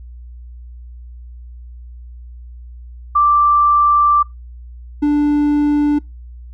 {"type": "tone pair in turn", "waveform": ["sine", "triangle"], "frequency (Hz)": [1174.7, 293.7], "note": ["D6", "D4"], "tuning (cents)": [0, 0], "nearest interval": "2 octaves", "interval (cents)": 2400, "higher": "first", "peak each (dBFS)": -9, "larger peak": "neither", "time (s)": [[3.15, 4.23], [5.02, 5.99]], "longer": "first", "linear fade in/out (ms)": 10, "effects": ["noise-tail reverb RT60 0.2 s tail -25 dB re dry", "added 60 Hz sine -32 dBFS peak until 6.53 s"]}